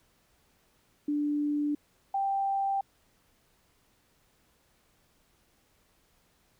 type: tone pair in turn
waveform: sine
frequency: 293.8 / 785.8 Hz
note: D4 / G5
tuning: +1 / +4 cents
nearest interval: octave + perfect fourth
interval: 1703 cents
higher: second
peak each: -26 dBFS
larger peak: neither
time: 1.08-1.75 / 2.14-2.81 s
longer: neither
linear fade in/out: 5 ms
effects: pink hiss -68 dBFS RMS until 6.59 s